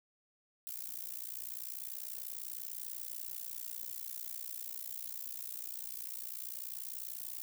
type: noise with amplitude modulation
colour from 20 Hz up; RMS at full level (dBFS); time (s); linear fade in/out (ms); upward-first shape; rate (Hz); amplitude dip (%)
violet; -39; 0.67-7.42; 0; sine; 60.2; 100
effects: none